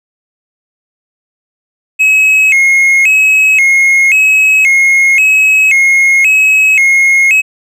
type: tone with vibrato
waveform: triangle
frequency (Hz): 2349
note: D7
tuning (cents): 0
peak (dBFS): -3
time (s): 1.99-7.42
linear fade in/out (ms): 20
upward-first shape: square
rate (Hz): 0.94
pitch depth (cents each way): 150
effects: none